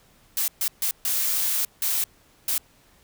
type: noise bursts at uneven times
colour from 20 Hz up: blue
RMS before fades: -24 dBFS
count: 6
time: 0.37-0.48 / 0.61-0.68 / 0.82-0.91 / 1.05-1.65 / 1.82-2.04 / 2.48-2.58 s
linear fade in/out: 2 ms
effects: pink hiss -58 dBFS RMS until 3.03 s